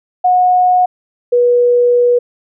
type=tone pair in turn; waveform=sine; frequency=728 / 485.9 Hz; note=F#5 / B4; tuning=-28 / -28 cents; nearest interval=perfect fifth; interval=700 cents; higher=first; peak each=-7 dBFS; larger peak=neither; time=0.24-0.86 / 1.32-2.19 s; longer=second; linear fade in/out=10 ms; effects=none